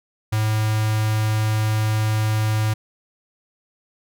square tone with notch filter, 108.4 Hz, A2, 25 cents flat, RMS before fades -20 dBFS, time 0.32-2.74 s, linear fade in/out 10 ms, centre 400 Hz, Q 0.99, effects none

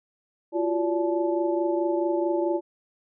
sine tone cluster, 342.9 / 367.5 / 577 / 867 Hz, F4 / F#4 / D5 / A5, -32 / -12 / -31 / -26 cents, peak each -24 / -31 / -28 / -33 dBFS, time 0.52-2.61 s, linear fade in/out 50 ms, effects none

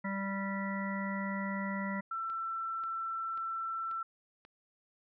harmonic tone, 196 Hz, G3, in tune, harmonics 1 / 3 / 5 / 7 / 9 / 10, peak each -35 / -44 / -42 / -44 / -51 / -41 dBFS, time 0.04-2.01 s, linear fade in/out 10 ms
sine tone, 1339 Hz, E6, 27 cents sharp, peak -34 dBFS, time 2.11-4.03 s, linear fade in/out 5 ms
click train, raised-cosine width 0.3 ms, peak -39 dBFS, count 5, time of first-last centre 2.3-4.451 s, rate 1.86 Hz
effects none

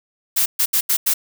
blue noise bursts at uneven times, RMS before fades -17 dBFS, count 5, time 0.36-0.46 / 0.59-0.66 / 0.73-0.81 / 0.89-0.97 / 1.06-1.14 s, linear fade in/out 10 ms, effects none

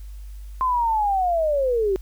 sine linear sweep, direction down, 1046.5 to 370 Hz, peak -18 dBFS, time 0.61-1.96 s, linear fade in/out 0 ms, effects added 50 Hz sine -34 dBFS peak until 2.01 s + white hiss -57 dBFS RMS until 2.01 s

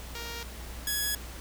5% pulse tone pair in turn, 467.7 / 1678.8 Hz, A#4 / G#6, +6 / +18 cents, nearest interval octave + minor seventh, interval 2212 cents, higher second, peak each -26 / -17 dBFS, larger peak second, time 0.15-0.43 / 0.87-1.15 s, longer neither, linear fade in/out 2 ms, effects added 60 Hz sine -41 dBFS peak until 1.4 s + pink hiss -45 dBFS RMS until 1.4 s

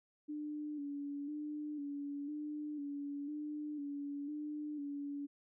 sine tone with vibrato, 292 Hz, D4, 10 cents flat, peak -39 dBFS, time 0.28-5.27 s, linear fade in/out 20 ms, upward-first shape square, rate 1 Hz, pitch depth 41 cents each way, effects none

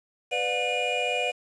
triangle tone cluster, 497 / 592 / 718 / 2439 / 2905 Hz, B4 / D5 / F5 / D#7 / F#7, +11 / +14 / +48 / -35 / -32 cents, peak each -29 / -31 / -29 / -27 / -32 dBFS, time 0.31-1.32 s, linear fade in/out 20 ms, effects resampled to 22050 Hz + 8-bit

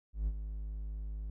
triangle tone with ADSR envelope, 52.1 Hz, G#1, 6 cents sharp, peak -26 dBFS, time 0.13-1.3 s, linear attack 140 ms, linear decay 52 ms, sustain -9 dB, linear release 4 ms, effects none

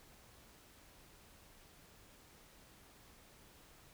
silence, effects pink hiss -62 dBFS RMS until 3.93 s

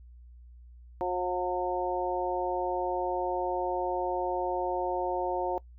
harmonic tone, 180 Hz, F#3, 47 cents flat, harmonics 2 / 3 / 4 / 5, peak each -33 / -33 / -33 / -33 dBFS, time 1.01-5.58 s, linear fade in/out 0 ms, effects noise-tail reverb RT60 0.1 s tail -22 dB re dry + added 60 Hz sine -48 dBFS peak until 5.78 s

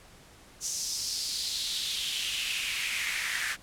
pink noise with high-pass filter sweep, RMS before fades -32 dBFS, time 0.6-3.57 s, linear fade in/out 50 ms, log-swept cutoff 6200 to 1700 Hz, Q 3.5, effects pink hiss -54 dBFS RMS until 3.62 s + low-pass 11000 Hz 12 dB/octave

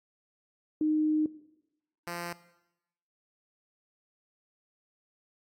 sine / 5% pulse tone pair in turn, 307.9 / 172.8 Hz, D#4 / F3, -18 / -18 cents, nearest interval minor seventh, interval 1000 cents, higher first, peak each -24 dBFS, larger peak neither, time 0.81-1.26 / 2.07-2.33 s, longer first, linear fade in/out 2 ms, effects noise-tail reverb RT60 0.9 s tail -17 dB re dry + AAC 64 kbps

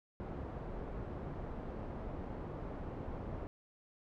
pink low-pass noise, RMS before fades -43 dBFS, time 0.2-3.47 s, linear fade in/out 0 ms, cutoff 800 Hz, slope 12 dB/octave, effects none

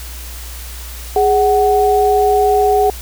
sine tone pair together, 415.3 / 746 Hz, G#4 / F#5, 0 / +14 cents, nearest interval minor seventh, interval 1014 cents, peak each -12 dBFS, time 1.16-2.9 s, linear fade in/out 2 ms, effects added 60 Hz sine -28 dBFS peak until 3.01 s + white hiss -33 dBFS RMS until 3.01 s

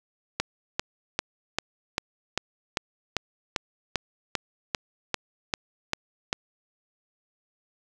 click train, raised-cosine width 0.2 ms, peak -7 dBFS, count 16, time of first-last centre 0.4-6.329 s, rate 2.53 Hz, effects none

